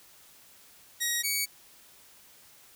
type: tone pair in turn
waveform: 10% pulse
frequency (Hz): 1894 / 2250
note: A#6 / C#7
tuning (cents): +27 / +25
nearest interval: minor third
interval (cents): 298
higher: second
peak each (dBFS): -18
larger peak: neither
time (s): 1-1.23 / 1.23-1.46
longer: neither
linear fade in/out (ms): 20
effects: white hiss -56 dBFS RMS until 2.75 s